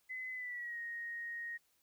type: tone with pitch glide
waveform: sine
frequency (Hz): 2028 to 1870.5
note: B6 to A#6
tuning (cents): +45 to +5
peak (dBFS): -40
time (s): 0.09-1.58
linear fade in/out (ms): 20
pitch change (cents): -140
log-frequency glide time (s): 0.33-0.79
effects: white hiss -75 dBFS RMS until 1.82 s